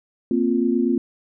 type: chord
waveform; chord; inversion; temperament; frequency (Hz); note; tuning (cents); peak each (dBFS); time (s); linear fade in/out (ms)
sine; Bb suspended second; none; equal; 233.1 / 261.6 / 349.2; Bb3 / C4 / F4; 0 / 0 / 0; -21 / -21 / -22; 0.31-0.98; 2
effects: none